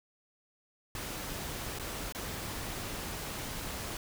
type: noise with dropouts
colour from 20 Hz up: pink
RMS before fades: -39 dBFS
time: 0.95-3.97 s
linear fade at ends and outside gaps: 2 ms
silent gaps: 1.788-1.796 / 2.124-2.148 s
effects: none